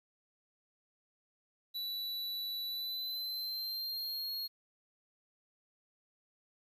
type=tone with pitch glide; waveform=square; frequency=3951 to 4284 Hz; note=B7 to C8; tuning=0 to +40 cents; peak=-37 dBFS; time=1.74-4.48 s; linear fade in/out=20 ms; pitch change=+140 cents; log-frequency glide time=2.67-4.36 s; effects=11-bit